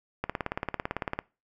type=click train; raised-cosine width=0.5 ms; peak=-14 dBFS; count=18; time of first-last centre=0.24-1.19 s; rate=17.9 Hz; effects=noise-tail reverb RT60 0.3 s tail -23 dB re dry